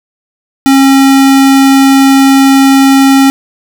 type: tone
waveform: square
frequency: 271.1 Hz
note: C#4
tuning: 38 cents flat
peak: -3 dBFS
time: 0.66-3.3 s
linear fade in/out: 0 ms
effects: none